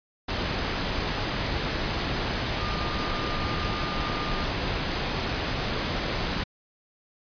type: tone in noise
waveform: sine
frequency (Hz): 1209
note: D6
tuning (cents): +50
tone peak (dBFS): -35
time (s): 2.58-4.45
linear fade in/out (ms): 10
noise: pink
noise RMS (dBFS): -28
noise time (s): 0.28-6.44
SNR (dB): -10
effects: resampled to 11025 Hz